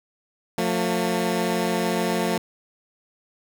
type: tone pair together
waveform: 15% pulse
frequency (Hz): 178.31 / 225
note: F3 / A3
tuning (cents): +36 / +39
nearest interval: major third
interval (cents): 403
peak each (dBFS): -18 / -18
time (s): 0.58-2.38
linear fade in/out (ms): 2
effects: none